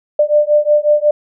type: beating tone pair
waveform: sine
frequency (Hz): 593 / 598.5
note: D5 / D5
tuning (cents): +17 / +33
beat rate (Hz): 5.5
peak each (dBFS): -12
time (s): 0.19-1.11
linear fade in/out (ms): 5
effects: none

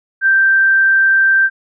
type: tone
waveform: sine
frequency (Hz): 1568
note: G6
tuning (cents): 0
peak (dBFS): -8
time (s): 0.21-1.5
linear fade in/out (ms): 50
effects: none

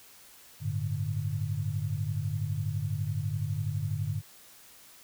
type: chord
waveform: sine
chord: G suspended second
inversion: none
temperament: equal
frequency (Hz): 98 / 110 / 146.83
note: G2 / A2 / D3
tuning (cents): 0 / 0 / 0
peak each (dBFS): -33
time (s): 0.6-4.22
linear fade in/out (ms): 50
effects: white hiss -54 dBFS RMS until 5.03 s

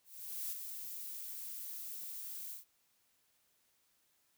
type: noise with ADSR envelope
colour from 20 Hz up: violet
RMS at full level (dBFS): -39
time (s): 0.04-2.65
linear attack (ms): 480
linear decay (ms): 15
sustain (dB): -6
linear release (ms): 130
effects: white hiss -75 dBFS RMS until 4.37 s

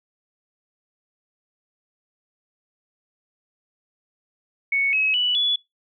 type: tone with pitch steps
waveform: sine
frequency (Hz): 2217 / 2561 / 2959 / 3419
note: C#7 / D#7 / F#7 / G#7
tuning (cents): 0 / +49 / -1 / +50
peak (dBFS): -18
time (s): 4.72-5.56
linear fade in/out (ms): 5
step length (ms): 210
effects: noise-tail reverb RT60 0.2 s tail -24 dB re dry

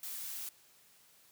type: noise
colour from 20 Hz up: blue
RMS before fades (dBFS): -42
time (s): 0.03-0.49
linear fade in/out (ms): 2
effects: white hiss -64 dBFS RMS until 1.31 s + high-pass 60 Hz 12 dB/octave

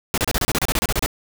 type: noise bursts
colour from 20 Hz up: pink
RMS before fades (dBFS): -20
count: 14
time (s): 0.14-1.061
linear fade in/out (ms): 0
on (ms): 37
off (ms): 31
effects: none

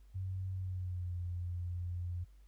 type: tone with pitch glide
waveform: sine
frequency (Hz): 94 to 88.21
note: F#2 to F2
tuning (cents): +28 to +18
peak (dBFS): -36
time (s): 0.14-2.25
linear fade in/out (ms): 20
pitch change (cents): -110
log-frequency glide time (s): 0.54-1.16
effects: added 50 Hz sine -56 dBFS peak until 2.47 s + pink hiss -75 dBFS RMS until 2.47 s

